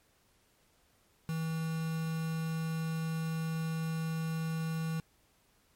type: tone with quantisation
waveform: triangle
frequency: 161.6 Hz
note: E3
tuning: 34 cents flat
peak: -30 dBFS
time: 1.29-5 s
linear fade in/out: 0 ms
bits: 7
effects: pink hiss -69 dBFS RMS until 5.75 s + MP3 64 kbps